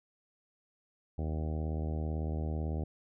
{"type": "harmonic tone", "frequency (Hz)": 78, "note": "D#2", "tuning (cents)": 5, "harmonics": [1, 2, 3, 4, 5, 6, 7, 8, 9, 10], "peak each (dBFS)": [-33, -39, -43, -45, -47, -49, -50, -51, -52, -53], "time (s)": [1.18, 2.84], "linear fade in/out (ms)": 5, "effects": []}